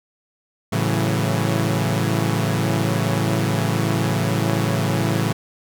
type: chord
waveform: sawtooth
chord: F# minor seventh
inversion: first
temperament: equal with one note detuned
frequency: 110 / 138.59 / 165.86 / 185 Hz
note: A2 / C#3 / E3 / F#3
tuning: 0 / 0 / +11 / 0 cents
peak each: -18 / -20 / -20 / -23 dBFS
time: 0.72-5.33 s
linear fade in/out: 10 ms
effects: none